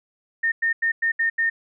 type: tone bursts at uneven times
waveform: sine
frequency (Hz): 1827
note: A#6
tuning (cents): -35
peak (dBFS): -18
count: 6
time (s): 0.43-0.52 / 0.62-0.73 / 0.82-0.92 / 1.02-1.12 / 1.19-1.3 / 1.38-1.5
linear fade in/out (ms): 10
effects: none